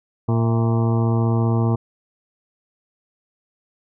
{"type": "harmonic tone with a mistuned harmonic", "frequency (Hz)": 115.1, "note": "A#2", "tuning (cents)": -22, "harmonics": [1, 2, 3, 4, 6, 7, 8, 9, 10], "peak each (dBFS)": [-17, -23, -27, -29, -33, -34, -35, -36, -37], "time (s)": [0.28, 1.76], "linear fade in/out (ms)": 10, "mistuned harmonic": 6, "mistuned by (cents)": -76, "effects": []}